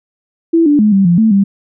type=tone with pitch steps; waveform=sine; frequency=331.4 / 292.3 / 212 / 195.1 / 172.9 / 221.3 / 197.7 Hz; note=E4 / D4 / G#3 / G3 / F3 / A3 / G3; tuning=+9 / -8 / +36 / -8 / -17 / +10 / +15 cents; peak=-6 dBFS; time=0.53-1.44 s; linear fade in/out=10 ms; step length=130 ms; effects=none